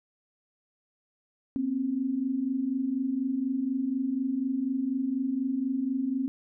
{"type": "tone pair together", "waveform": "sine", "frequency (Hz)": [243.8, 267.9], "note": ["B3", "C4"], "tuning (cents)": [-22, 41], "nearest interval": "major second", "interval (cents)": 163, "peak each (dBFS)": [-32, -27], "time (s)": [1.56, 6.28], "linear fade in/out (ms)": 0, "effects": []}